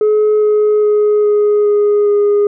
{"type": "tone with pitch steps", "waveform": "sine", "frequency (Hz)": [425.4, 422.5, 419.5, 416.6, 413.8, 410.9], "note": ["G#4", "G#4", "G#4", "G#4", "G#4", "G#4"], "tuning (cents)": [42, 30, 17, 5, -6, -18], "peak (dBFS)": -6, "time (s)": [0.01, 2.47], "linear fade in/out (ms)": 2, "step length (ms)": 410, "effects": ["tanh soft clip ceiling -7 dBFS"]}